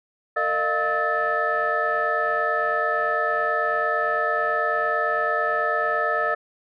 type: tone cluster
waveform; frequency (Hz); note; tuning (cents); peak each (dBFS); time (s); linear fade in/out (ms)
sine; 454.8 / 609 / 698 / 1290 / 1759; A#4 / D#5 / F5 / E6 / A6; -43 / -37 / -1 / -38 / -1; -30 / -26 / -28 / -24 / -25; 0.36-6.35; 10
effects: tanh soft clip ceiling -11 dBFS